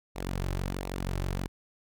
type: tone with flanger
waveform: sawtooth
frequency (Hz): 46.25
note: F#1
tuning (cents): 0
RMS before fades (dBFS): -33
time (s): 0.15-1.48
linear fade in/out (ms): 20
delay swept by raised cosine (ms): 0.61 to 4.31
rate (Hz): 1.4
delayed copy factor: -0.55
effects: none